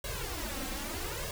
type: noise with flanger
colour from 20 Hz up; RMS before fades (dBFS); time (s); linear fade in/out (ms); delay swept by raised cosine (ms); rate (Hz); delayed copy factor
pink; -37; 0.04-1.31; 2; 1.8 to 3.8; 0.79; +0.95
effects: none